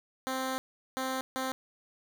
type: tone bursts at uneven times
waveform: 10% pulse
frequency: 261.6 Hz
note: C4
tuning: in tune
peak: -23 dBFS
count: 3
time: 0.27-0.58 / 0.97-1.21 / 1.36-1.52 s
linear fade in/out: 0 ms
effects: none